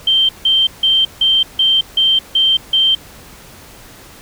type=tone bursts; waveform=sine; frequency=3136 Hz; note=G7; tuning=in tune; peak=-9 dBFS; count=8; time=0.07-2.95 s; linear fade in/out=5 ms; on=220 ms; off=160 ms; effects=pink hiss -39 dBFS RMS until 4.21 s